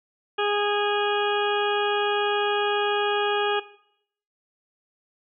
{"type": "harmonic tone", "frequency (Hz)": 412.2, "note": "G#4", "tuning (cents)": -13, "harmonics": [1, 2, 3, 4, 6, 7, 8], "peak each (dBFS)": [-25, -28, -30, -31, -33, -33, -34], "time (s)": [0.38, 3.6], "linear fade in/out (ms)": 10, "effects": ["noise-tail reverb RT60 0.7 s tail -17 dB re dry"]}